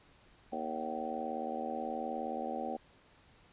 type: harmonic tone with a mistuned harmonic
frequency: 78.9 Hz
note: D#2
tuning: 25 cents sharp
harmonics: 3 / 4 / 5 / 6 / 7 / 8 / 9 / 10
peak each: -42 / -45 / -47 / -45 / -42 / -48 / -47 / -39 dBFS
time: 0.52-2.77 s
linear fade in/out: 10 ms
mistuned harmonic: 10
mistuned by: -47 cents
effects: pink hiss -63 dBFS RMS until 3.52 s + resampled to 8000 Hz